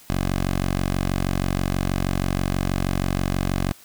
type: tone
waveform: 10% pulse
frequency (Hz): 46.25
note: F#1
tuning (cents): 0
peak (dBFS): -13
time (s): 0.1-3.72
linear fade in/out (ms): 0
effects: white hiss -49 dBFS RMS until 3.84 s